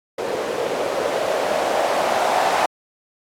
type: noise with low-pass filter sweep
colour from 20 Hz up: violet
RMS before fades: -21 dBFS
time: 0.18-2.66 s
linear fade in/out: 5 ms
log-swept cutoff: 460 to 750 Hz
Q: 3.4
effects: AAC 64 kbps